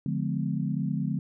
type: chord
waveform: sine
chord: D diminished seventh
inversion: none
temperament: just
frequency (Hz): 146.83 / 176.2 / 211.4 / 253.7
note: D3 / F3 / Ab3 / Cb4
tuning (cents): 0 / +16 / +31 / +47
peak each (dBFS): -30 / -31 / -32 / -34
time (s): 0.06-1.19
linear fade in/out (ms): 2
effects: none